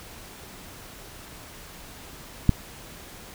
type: click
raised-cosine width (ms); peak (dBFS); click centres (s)
5; -3; 2.493
effects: pink hiss -44 dBFS RMS until 3.34 s